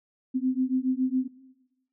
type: beating tone pair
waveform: sine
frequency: 254.8 / 262 Hz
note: C4 / C4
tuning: -46 / +2 cents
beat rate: 7.2 Hz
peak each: -26 dBFS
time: 0.34-1.28 s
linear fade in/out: 20 ms
effects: noise-tail reverb RT60 1.0 s tail -17 dB re dry